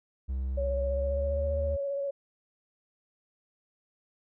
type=tone with pitch glide; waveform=triangle; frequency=65.41 to 74.7 Hz; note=C2 to D2; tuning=0 to +30 cents; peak=-27 dBFS; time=0.28-1.77 s; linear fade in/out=20 ms; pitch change=+230 cents; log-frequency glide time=0.8-1.52 s
type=tone with vibrato; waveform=sine; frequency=559 Hz; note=C#5; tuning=14 cents sharp; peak=-29 dBFS; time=0.57-2.11 s; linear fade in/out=10 ms; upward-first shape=square; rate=15 Hz; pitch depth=15 cents each way
effects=none